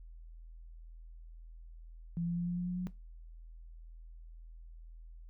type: tone with pitch steps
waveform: sine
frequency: 170 / 171.78 / 173.57 / 175.39 / 177.22 / 179.07 / 180.94 Hz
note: F3 / F3 / F3 / F3 / F3 / F3 / F#3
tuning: -46 / -28 / -10 / +8 / +26 / +44 / -38 cents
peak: -32 dBFS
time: 2.17-2.87 s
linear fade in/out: 0 ms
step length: 100 ms
effects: noise-tail reverb RT60 0.2 s tail -17 dB re dry + added 41 Hz sine -48 dBFS peak until 5.29 s